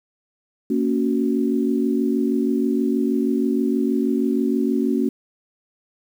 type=chord; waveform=sine; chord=F# major; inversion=first; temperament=just; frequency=231.2 / 277.5 / 370 Hz; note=A#3 / C#4 / F#4; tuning=-14 / +2 / 0 cents; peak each=-21 / -21 / -24 dBFS; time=0.7-5.09 s; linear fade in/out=5 ms; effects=8-bit